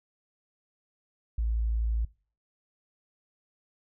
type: tone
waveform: sine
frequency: 56 Hz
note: A1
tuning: 31 cents sharp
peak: -25 dBFS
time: 1.38-2.05 s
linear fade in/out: 5 ms
effects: noise-tail reverb RT60 0.4 s tail -22 dB re dry